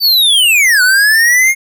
square linear two-way sweep, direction down then up, 4617 to 1457 to 2160 Hz, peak -7 dBFS, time 0-1.55 s, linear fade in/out 50 ms, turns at 0.82 s, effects none

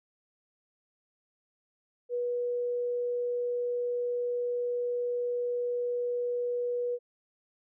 sine tone, 486.1 Hz, B4, 28 cents flat, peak -28 dBFS, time 2.09-6.99 s, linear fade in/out 50 ms, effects none

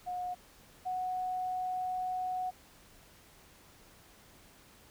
sine tone pair in turn, 723 / 737.3 Hz, F#5 / F#5, -40 / -6 cents, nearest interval unison, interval 34 cents, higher second, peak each -34 / -32 dBFS, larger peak second, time 0.06-0.35 / 0.85-2.51 s, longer second, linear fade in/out 20 ms, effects pink hiss -59 dBFS RMS until 4.9 s

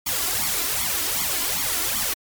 white noise with flanger, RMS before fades -24 dBFS, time 0.06-2.14 s, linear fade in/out 10 ms, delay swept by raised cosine 0.89 to 2.99 ms, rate 2.6 Hz, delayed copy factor +0.9, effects MP3 96 kbps

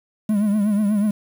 triangle tone with vibrato, 207.7 Hz, G#3, in tune, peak -14 dBFS, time 0.29-1.11 s, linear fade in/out 5 ms, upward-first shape triangle, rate 8.2 Hz, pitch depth 91 cents each way, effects 7-bit

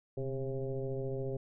sine tone with frequency modulation, 265 Hz, C4, 22 cents sharp, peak -33 dBFS, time 0.17-1.37 s, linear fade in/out 5 ms, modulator 136 Hz, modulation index 2, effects none

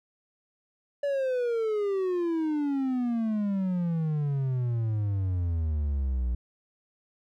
triangle exponential sweep, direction down, 577 to 59 Hz, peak -23 dBFS, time 1.03-6.35 s, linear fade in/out 5 ms, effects none

